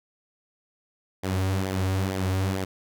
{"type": "tone with flanger", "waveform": "sawtooth", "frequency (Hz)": 94.9, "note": "F#2", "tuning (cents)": 44, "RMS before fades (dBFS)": -26, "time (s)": [1.23, 2.65], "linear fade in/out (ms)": 10, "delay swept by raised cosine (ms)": [0.72, 6.02], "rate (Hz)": 2.2, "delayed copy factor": -0.6, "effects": []}